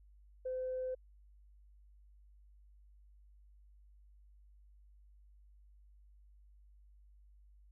sine tone, 513 Hz, C5, 34 cents flat, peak -35 dBFS, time 0.45-0.95 s, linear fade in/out 10 ms, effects tanh soft clip ceiling -31 dBFS + added 50 Hz sine -59 dBFS peak until 7.71 s

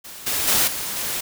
white noise with level steps, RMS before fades -38 / -23 / -18 / -28 / -26 dBFS, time 0.04-1.21 s, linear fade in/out 10 ms, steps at 0.26 / 0.47 / 0.67 / 0.96 s, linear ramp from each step 10 ms, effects none

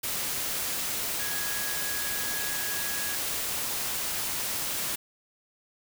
sine tone in noise, 1661.2 Hz, G#6, in tune, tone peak -37 dBFS, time 1.19-3.16 s, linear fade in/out 10 ms, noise white, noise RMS -31 dBFS, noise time 0.03-4.96 s, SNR -9 dB, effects none

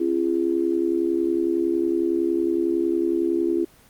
sine tone with amplitude modulation, 338.5 Hz, E4, 46 cents sharp, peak -15 dBFS, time 0-3.65 s, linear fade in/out 10 ms, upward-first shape sine, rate 70.9 Hz, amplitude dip 90%, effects pink hiss -53 dBFS RMS until 3.89 s + Opus 24 kbps

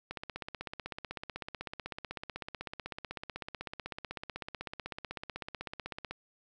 click train, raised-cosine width 0.3 ms, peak -23 dBFS, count 97, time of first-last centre 0.11-6.11 s, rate 16 Hz, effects none

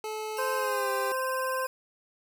25% pulse tone with pitch glide, 432.4 to 396.5 Hz, A4 to G4, -30 to +20 cents, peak -29 dBFS, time 0.04-1.12 s, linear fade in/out 2 ms, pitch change -150 cents, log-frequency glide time 0.54-0.9 s
5% pulse tone with vibrato, 2622 Hz, E7, 10 cents flat, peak -31 dBFS, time 0.37-1.67 s, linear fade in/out 0 ms, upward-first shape square, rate 20 Hz, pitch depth 85 cents each way
harmonic tone, 520 Hz, C5, 11 cents flat, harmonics 1 / 2 / 3, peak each -31 / -31 / -35 dBFS, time 0.38-1.67 s, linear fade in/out 10 ms
effects none

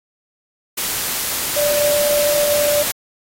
sine tone in noise, 587.3 Hz, D5, in tune, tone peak -15 dBFS, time 1.56-2.83 s, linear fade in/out 10 ms, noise white, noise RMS -21 dBFS, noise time 0.77-2.92 s, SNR +3 dB, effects AAC 48 kbps

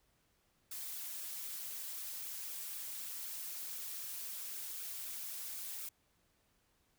blue noise with flanger, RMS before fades -44 dBFS, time 0.71-5.89 s, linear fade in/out 5 ms, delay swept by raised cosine 0.99 to 5.69 ms, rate 3.9 Hz, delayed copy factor -0.7, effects pink hiss -75 dBFS RMS until 6.98 s

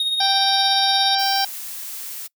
triangle tone with tremolo, 3729 Hz, A#7, in tune, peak -15 dBFS, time 0-1.15 s, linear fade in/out 2 ms, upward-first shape triangle, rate 17 Hz, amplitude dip 50%
harmonic tone, 784 Hz, G5, in tune, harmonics 1 / 2 / 3 / 4 / 5 / 6 / 7, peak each -20 / -28 / -34 / -29 / -28 / -25 / -25 dBFS, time 0.2-1.45 s, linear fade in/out 5 ms
blue noise, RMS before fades -32 dBFS, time 1.18-2.28 s, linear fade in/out 20 ms
effects noise-tail reverb RT60 0.1 s tail -24 dB re dry

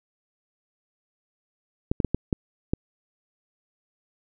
clicks, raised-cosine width 3 ms, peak -9 dBFS, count 6, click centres 1.915 / 2.002 / 2.047 / 2.146 / 2.328 / 2.735 s, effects none

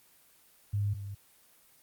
sine tone pair in turn, 102.1 / 99.94 Hz, G#2 / G2, -29 / +34 cents, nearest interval unison, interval 37 cents, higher first, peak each -27 / -37 dBFS, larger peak first, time 0.73-0.94 / 0.94-1.15 s, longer neither, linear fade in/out 10 ms, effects white hiss -62 dBFS RMS until 1.82 s + Opus 24 kbps

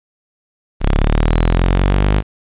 sawtooth linear sweep, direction up, 33.22 to 51.91 Hz, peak -7 dBFS, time 0.8-2.23 s, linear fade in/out 50 ms, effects resampled to 8000 Hz + 8-bit

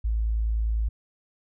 sine tone, 55 Hz, A1, in tune, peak -22 dBFS, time 0.04-0.89 s, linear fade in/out 10 ms, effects none

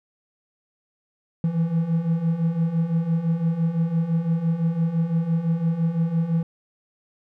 triangle beating tone pair, 161.4 / 167.3 Hz, E3 / E3, -36 / +26 cents, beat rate 5.9 Hz, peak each -24 / -19 dBFS, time 1.44-6.43 s, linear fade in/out 2 ms, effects none

